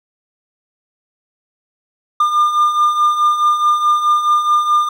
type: beating tone pair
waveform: triangle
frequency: 1200 / 1204.7 Hz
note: D6 / D6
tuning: +37 / +44 cents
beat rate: 4.7 Hz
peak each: -17 / -10 dBFS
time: 2.2-4.89 s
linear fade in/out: 5 ms
effects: none